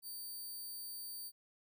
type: tone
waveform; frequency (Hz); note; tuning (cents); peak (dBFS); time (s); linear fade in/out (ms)
5% pulse; 4600; D8; -37; -37; 0.02-1.32; 50
effects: none